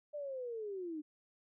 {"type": "linear sweep", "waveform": "sine", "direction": "down", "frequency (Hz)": [601, 294.5], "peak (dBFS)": -39, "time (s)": [0.13, 1.02], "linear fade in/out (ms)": 20, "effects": []}